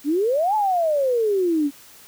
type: exponential two-way sweep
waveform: sine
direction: up then down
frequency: 271.4 to 876 to 275.4 Hz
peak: -17 dBFS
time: 0.04-1.71 s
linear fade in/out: 50 ms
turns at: 0.55 s
effects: white hiss -47 dBFS RMS until 2.07 s